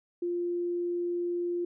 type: tone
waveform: sine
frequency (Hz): 349.2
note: F4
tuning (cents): 0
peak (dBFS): -28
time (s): 0.22-1.65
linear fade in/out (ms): 5
effects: none